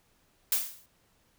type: noise with exponential decay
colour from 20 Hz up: blue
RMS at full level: -23 dBFS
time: 0.52-0.86 s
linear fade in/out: 2 ms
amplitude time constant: 73 ms
effects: pink hiss -68 dBFS RMS until 1.38 s